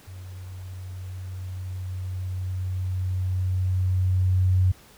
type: tone with level ramp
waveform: sine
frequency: 92.5 Hz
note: F#2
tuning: in tune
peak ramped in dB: -37 to -16 dBFS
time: 0.07-4.72 s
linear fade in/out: 10 ms
effects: pink hiss -52 dBFS RMS until 4.97 s